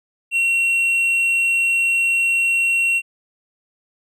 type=tone with hard clipping; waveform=sine; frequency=2732 Hz; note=F7; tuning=39 cents flat; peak=-16 dBFS; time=0.31-3.02 s; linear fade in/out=50 ms; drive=3 dB; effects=none